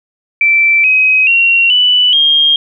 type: tone with pitch steps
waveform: sine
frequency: 2334 / 2531 / 2744 / 2975 / 3225 Hz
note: D7 / D#7 / F7 / F#7 / G7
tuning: -11 / +29 / -31 / +9 / +48 cents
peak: -6 dBFS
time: 0.41-2.56 s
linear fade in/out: 2 ms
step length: 430 ms
effects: none